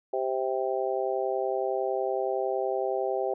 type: harmonic tone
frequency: 130.81 Hz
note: C3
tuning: in tune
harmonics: 3 / 4 / 5 / 6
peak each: -30 / -31 / -32 / -33 dBFS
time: 0.13-3.34 s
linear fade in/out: 5 ms
effects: none